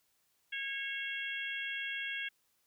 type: harmonic tone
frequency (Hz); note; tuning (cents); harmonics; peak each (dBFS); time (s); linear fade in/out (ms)
547; C#5; -23; 3 / 4 / 5 / 6; -40 / -41 / -42 / -43; 0.52-2.29; 10
effects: white hiss -75 dBFS RMS until 2.66 s